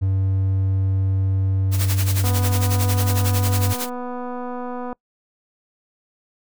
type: tone with pitch glide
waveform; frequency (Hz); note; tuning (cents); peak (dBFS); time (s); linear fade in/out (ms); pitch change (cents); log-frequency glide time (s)
triangle; 95.9 to 97.24; G2 to G2; -37 to -13; -15; 0.01-3.74; 20; +24; 2.22-2.9
type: noise with tremolo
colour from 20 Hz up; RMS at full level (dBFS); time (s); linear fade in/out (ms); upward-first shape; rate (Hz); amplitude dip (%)
white; -25; 1.71-3.9; 50; sine; 11; 80
type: click train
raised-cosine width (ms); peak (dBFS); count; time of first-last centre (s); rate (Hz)
1; -18; 665; 2.24-4.928; 247
effects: noise-tail reverb RT60 0.1 s tail -25 dB re dry